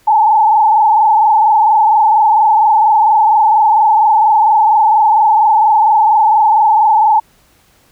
sine tone with frequency modulation, 865 Hz, A5, 30 cents flat, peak -6 dBFS, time 0.07-7.2 s, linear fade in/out 10 ms, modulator 24.3 Hz, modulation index 1.6, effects pink hiss -51 dBFS RMS until 7.91 s

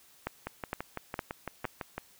two click trains, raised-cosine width 0.5 ms, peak -20 / -17 dBFS, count 10 / 4, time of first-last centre 0.47-1.98 / 0.27-1.652 s, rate 5.96 / 2.17 Hz, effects white hiss -60 dBFS RMS until 2.19 s

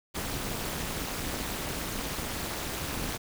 pink noise with amplitude modulation, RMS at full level -30 dBFS, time 0.14-3.18 s, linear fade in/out 20 ms, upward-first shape sine, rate 230 Hz, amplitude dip 95%, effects none

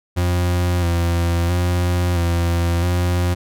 40% pulse tone with vibrato, 87 Hz, F2, 6 cents flat, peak -15 dBFS, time 0.16-3.35 s, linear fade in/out 20 ms, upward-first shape square, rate 0.75 Hz, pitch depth 28 cents each way, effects none

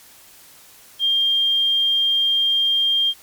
sine tone, 3200 Hz, G7, 35 cents sharp, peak -15 dBFS, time 0.99-3.14 s, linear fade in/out 50 ms, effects white hiss -47 dBFS RMS until 3.22 s + MP3 96 kbps

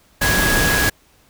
sine tone in noise, 1661.2 Hz, G#6, in tune, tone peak -18 dBFS, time 0.21-0.9 s, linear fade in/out 10 ms, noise pink, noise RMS -18 dBFS, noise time 0.21-0.9 s, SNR -3 dB, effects pink hiss -55 dBFS RMS until 1.29 s

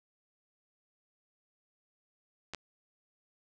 clicks, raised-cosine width 0.2 ms, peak -23 / -21 dBFS, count 2, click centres 2.536 / 2.547 s, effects resampled to 22050 Hz + 10-bit

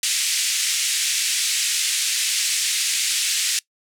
white band-pass noise, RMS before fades -22 dBFS, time 0.03-3.59 s, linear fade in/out 2 ms, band 2100 to 9000 Hz, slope 24 dB/octave, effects noise-tail reverb RT60 0.1 s tail -22 dB re dry

